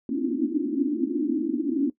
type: band-pass noise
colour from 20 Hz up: white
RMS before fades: -25 dBFS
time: 0.09-1.9 s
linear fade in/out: 2 ms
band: 240 to 330 Hz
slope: 96 dB/octave
effects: noise-tail reverb RT60 0.1 s tail -18 dB re dry